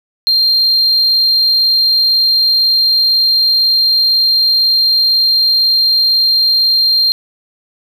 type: tone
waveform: triangle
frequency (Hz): 4186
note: C8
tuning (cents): 0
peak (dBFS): -6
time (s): 0.27-7.12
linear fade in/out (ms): 0
effects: tanh soft clip ceiling -4 dBFS + 7-bit